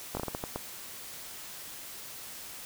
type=slowing click train; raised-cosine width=1 ms; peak=-19 dBFS; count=8; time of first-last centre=0.15-0.56 s; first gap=20 ms; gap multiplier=1.35; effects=white hiss -44 dBFS RMS until 2.65 s